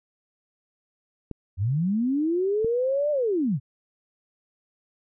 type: clicks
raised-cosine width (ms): 3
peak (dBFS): -20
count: 2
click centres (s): 1.313 / 2.646
type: linear two-way sweep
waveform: sine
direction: up then down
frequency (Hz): 84.7 to 604 to 109.5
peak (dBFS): -21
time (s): 1.57-3.6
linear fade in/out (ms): 50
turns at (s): 3.11
effects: none